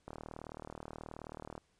click train, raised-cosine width 1 ms, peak -30 dBFS, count 59, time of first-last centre 0.08-1.579 s, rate 38.7 Hz, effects pink hiss -74 dBFS RMS until 1.79 s + resampled to 22050 Hz

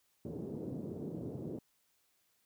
white band-pass noise, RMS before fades -42 dBFS, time 0.25-1.59 s, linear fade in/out 2 ms, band 100 to 400 Hz, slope 24 dB/octave, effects white hiss -75 dBFS RMS until 2.45 s

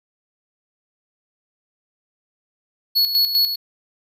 square tone with tremolo, 4380 Hz, C#8, 22 cents flat, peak -14 dBFS, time 2.95-3.56 s, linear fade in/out 20 ms, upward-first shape square, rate 5 Hz, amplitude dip 60%, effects none

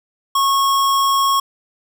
square tone, 1096 Hz, C#6, 20 cents flat, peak -14 dBFS, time 0.35-1.4 s, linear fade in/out 5 ms, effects none

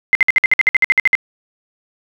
sine tone bursts, 2075 Hz, C7, 15 cents flat, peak -7 dBFS, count 14, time 0.13-1.152 s, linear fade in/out 0 ms, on 21 ms, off 56 ms, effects none

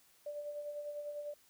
sine tone with tremolo, 587.3 Hz, D5, in tune, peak -38 dBFS, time 0.26-1.34 s, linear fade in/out 5 ms, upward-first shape sine, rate 10 Hz, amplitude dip 45%, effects white hiss -67 dBFS RMS until 1.49 s

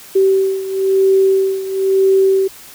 sine beating tone pair, 384.9 / 385.9 Hz, G4 / G4, -32 / -27 cents, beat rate 1 Hz, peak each -12 / -16 dBFS, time 0.15-2.48 s, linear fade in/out 10 ms, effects white hiss -38 dBFS RMS until 2.74 s

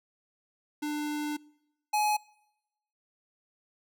square tone pair in turn, 298 / 842.9 Hz, D4 / G#5, +25 / +25 cents, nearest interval octave + tritone, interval 1800 cents, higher second, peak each -31 / -25 dBFS, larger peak second, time 0.82-1.37 / 1.93-2.17 s, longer first, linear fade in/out 10 ms, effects noise-tail reverb RT60 0.9 s tail -25 dB re dry

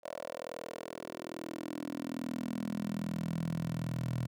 10% pulse tone with high-pass filter sweep, 41.2 Hz, E1, in tune, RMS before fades -38 dBFS, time 0.03-4.27 s, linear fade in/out 20 ms, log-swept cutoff 580 to 120 Hz, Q 4.1, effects none

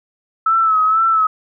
sine tone with vibrato, 1303 Hz, E6, 20 cents flat, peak -11 dBFS, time 0.46-1.27 s, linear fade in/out 5 ms, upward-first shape sine, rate 2.1 Hz, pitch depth 50 cents each way, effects none

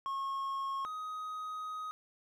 triangle tone pair in turn, 1088 / 1255.5 Hz, C#6 / D#6, -33 / +15 cents, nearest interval major second, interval 248 cents, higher second, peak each -32 / -36 dBFS, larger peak first, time 0.06-0.85 / 0.85-1.91 s, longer second, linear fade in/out 0 ms, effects none

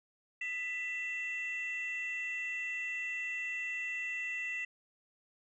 sine tone pair together, 1986 / 2686 Hz, B6 / E7, +9 / +32 cents, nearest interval perfect fourth, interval 523 cents, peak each -36 / -37 dBFS, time 0.41-4.65 s, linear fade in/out 5 ms, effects tanh soft clip ceiling -30 dBFS

